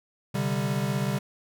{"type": "chord", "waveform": "square", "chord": "C suspended second", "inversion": "none", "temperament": "equal with one note detuned", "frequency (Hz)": [130.81, 146.83, 196.56], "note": ["C3", "D3", "G3"], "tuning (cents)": [0, 0, 5], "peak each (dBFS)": [-30, -31, -30], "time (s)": [0.34, 1.19], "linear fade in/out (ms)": 10, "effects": []}